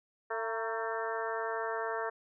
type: harmonic tone with a mistuned harmonic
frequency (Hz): 224.3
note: A3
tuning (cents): +34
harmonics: 2 / 3 / 4 / 5 / 6 / 7 / 8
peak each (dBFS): -37 / -39 / -40 / -41 / -42 / -42 / -43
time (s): 0.3-2.1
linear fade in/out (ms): 10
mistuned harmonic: 4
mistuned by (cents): +50
effects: none